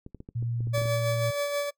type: clicks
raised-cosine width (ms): 3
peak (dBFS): -28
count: 10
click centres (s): 0.064 / 0.147 / 0.204 / 0.289 / 0.426 / 0.606 / 0.672 / 0.779 / 0.817 / 0.856
type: tone with pitch glide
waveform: sine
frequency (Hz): 117.7 to 116.82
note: A#2 to A#2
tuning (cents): +17 to +4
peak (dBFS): -27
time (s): 0.35-1.31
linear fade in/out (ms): 10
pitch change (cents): -13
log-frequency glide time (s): 0.57-0.69
type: tone with tremolo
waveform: 40% pulse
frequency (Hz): 575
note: D5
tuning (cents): -37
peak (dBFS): -24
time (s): 0.73-1.71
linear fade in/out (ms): 20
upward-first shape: sine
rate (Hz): 6.2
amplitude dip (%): 40
effects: noise-tail reverb RT60 0.1 s tail -21 dB re dry